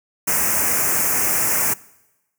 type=band-stop noise; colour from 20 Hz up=white; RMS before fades=-19 dBFS; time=0.27-1.74 s; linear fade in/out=10 ms; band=2500 to 5700 Hz; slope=48 dB/octave; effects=noise-tail reverb RT60 1.0 s tail -22 dB re dry + high-pass 80 Hz 12 dB/octave